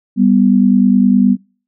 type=tone pair together; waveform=sine; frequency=197.1 / 246.8 Hz; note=G3 / B3; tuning=+10 / -1 cents; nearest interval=major third; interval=389 cents; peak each=-10 dBFS; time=0.16-1.37 s; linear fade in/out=50 ms; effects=noise-tail reverb RT60 0.4 s tail -26 dB re dry